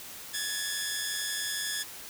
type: tone pair together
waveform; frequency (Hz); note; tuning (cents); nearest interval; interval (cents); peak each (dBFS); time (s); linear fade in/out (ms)
10% pulse; 1674 / 1765.3; G#6 / A6; +13 / +5; minor second; 92; -24 / -26; 0.33-1.84; 20
effects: white hiss -44 dBFS RMS until 2.09 s